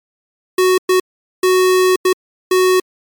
square tone bursts at uneven times, 370 Hz, F#4, in tune, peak -10 dBFS, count 5, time 0.58-0.78 / 0.89-1 / 1.43-1.96 / 2.05-2.13 / 2.51-2.8 s, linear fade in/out 5 ms, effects MP3 96 kbps

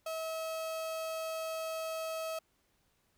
35% pulse tone, 644 Hz, E5, 41 cents flat, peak -34 dBFS, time 0.06-2.39 s, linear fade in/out 5 ms, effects pink hiss -74 dBFS RMS until 3.17 s

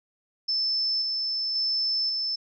sine tone with tremolo, 5274 Hz, E8, in tune, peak -23 dBFS, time 0.48-2.36 s, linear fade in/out 10 ms, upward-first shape square, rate 0.93 Hz, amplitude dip 25%, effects none

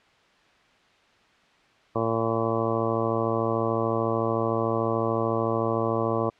harmonic tone, 113.6 Hz, A#2, 44 cents flat, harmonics 1 / 2 / 3 / 4 / 5 / 6 / 7 / 8 / 9 / 10, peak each -31 / -32 / -30 / -29 / -30 / -33 / -37 / -41 / -33 / -33 dBFS, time 1.95-6.3 s, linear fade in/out 10 ms, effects white hiss -59 dBFS RMS until 6.39 s + low-pass 3000 Hz 12 dB/octave

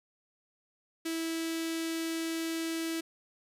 sawtooth tone with notch filter, 327.3 Hz, E4, 12 cents flat, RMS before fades -34 dBFS, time 1.05-3.01 s, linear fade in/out 10 ms, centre 840 Hz, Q 0.52, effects resampled to 32000 Hz + 11-bit

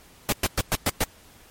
pink noise bursts, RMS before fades -22 dBFS, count 6, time 0.29-1.038 s, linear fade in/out 0 ms, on 33 ms, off 110 ms, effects pink hiss -52 dBFS RMS until 1.5 s + MP3 64 kbps

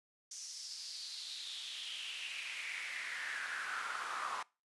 brown noise with high-pass filter sweep, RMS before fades -43 dBFS, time 0.31-4.43 s, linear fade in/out 5 ms, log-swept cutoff 6000 to 1100 Hz, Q 5, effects noise-tail reverb RT60 0.3 s tail -24 dB re dry + resampled to 24000 Hz

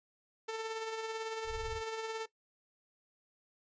sawtooth tone with tremolo, 445.3 Hz, A4, 21 cents sharp, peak -31 dBFS, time 0.48-2.26 s, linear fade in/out 10 ms, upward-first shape sine, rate 18 Hz, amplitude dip 40%
pink low-pass noise, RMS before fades -45 dBFS, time 1.44-1.83 s, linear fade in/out 50 ms, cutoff 110 Hz, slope 96 dB/octave
effects noise-tail reverb RT60 0.1 s tail -18 dB re dry + resampled to 16000 Hz

